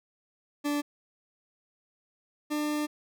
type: tone pair in turn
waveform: 40% pulse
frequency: 291.3 / 299 Hz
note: D4 / D4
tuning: -14 / +31 cents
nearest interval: unison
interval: 45 cents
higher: second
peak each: -26 / -27 dBFS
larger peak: first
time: 0.64-0.82 / 2.5-2.87 s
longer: second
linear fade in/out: 20 ms
effects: none